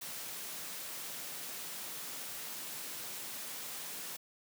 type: high-pass noise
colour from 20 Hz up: white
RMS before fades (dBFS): -43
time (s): 0.01-4.17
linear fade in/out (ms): 10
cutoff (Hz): 120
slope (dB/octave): 96
effects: none